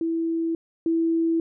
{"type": "tone pair in turn", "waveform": "sine", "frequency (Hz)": [329.5, 329.5], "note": ["E4", "E4"], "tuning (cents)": [-1, -1], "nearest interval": "unison", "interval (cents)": 0, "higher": "neither", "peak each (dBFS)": [-22, -19], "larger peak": "second", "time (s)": [[0.01, 0.55], [0.86, 1.4]], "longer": "neither", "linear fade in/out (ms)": 2, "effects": []}